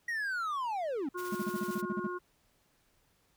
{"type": "linear sweep", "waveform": "triangle", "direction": "down", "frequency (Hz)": [1920, 246.9], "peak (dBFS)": -30, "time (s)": [0.08, 1.09], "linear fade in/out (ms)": 5}
{"type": "harmonic tone", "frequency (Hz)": 358.8, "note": "F4", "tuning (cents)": 47, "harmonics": [1, 3, 4], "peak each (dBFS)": [-37, -40, -43], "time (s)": [1.14, 2.19], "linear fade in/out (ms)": 20}
{"type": "noise with tremolo", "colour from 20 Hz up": "white", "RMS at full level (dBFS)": -47, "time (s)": [1.17, 1.82], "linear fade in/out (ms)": 20, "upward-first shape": "square", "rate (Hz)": 13, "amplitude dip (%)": 35}
{"type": "tone bursts", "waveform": "triangle", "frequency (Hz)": 210, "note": "G#3", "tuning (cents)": 19, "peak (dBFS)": -29, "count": 11, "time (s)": [1.32, 2.071], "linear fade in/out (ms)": 5, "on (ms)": 31, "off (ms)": 41}
{"effects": ["pink hiss -71 dBFS RMS until 3.36 s"]}